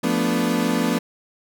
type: chord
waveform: 35% pulse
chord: B half-diminished seventh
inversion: second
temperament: equal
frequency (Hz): 174.61 / 220 / 246.9 / 293.7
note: F3 / A3 / B3 / D4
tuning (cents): 0 / 0 / 0 / 0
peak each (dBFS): -24 / -23 / -21 / -24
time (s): 0.03-0.99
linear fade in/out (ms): 10
effects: none